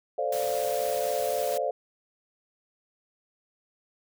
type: chord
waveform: sine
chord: D minor seventh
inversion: second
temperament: equal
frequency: 440 / 523.3 / 587.3 / 698.5 Hz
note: A4 / C5 / D5 / F5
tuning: 0 / 0 / 0 / 0 cents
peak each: -34 / -30 / -30 / -31 dBFS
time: 0.18-1.71 s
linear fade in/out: 5 ms
type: noise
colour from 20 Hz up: white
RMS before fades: -38 dBFS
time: 0.32-1.58 s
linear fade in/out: 5 ms
effects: none